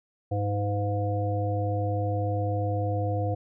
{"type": "harmonic tone with a mistuned harmonic", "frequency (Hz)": 101.8, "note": "G#2", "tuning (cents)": -34, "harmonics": [1, 3, 5, 7], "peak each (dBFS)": [-26, -35, -32, -33], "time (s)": [0.31, 3.35], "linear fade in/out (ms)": 10, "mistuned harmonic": 3, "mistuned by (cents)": 49, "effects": []}